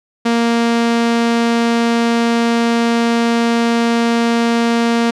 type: tone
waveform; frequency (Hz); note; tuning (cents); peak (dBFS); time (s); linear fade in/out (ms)
sawtooth; 233.1; A#3; 0; -8; 0.25-5.11; 10
effects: low-pass 6000 Hz 12 dB/octave